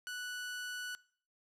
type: tone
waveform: sawtooth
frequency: 1480 Hz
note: F#6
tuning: in tune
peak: -36 dBFS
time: 0.07-0.95 s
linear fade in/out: 0 ms
effects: noise-tail reverb RT60 0.5 s tail -21 dB re dry + low-pass 12000 Hz 12 dB/octave